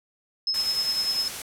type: tone with tremolo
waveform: sine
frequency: 5180 Hz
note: E8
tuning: 31 cents flat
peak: -21 dBFS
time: 0.47-1.28 s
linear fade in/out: 2 ms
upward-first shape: sine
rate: 10 Hz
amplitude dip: 50%
type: noise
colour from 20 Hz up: white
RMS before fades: -34 dBFS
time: 0.54-1.42 s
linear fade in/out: 2 ms
effects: low-pass 12000 Hz 12 dB/octave